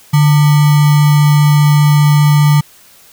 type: tone with sample-and-hold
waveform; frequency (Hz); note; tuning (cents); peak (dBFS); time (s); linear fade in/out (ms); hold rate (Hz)
sine; 147.5; D3; +8; -5; 0.13-2.61; 10; 1050
effects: white hiss -43 dBFS RMS until 3.12 s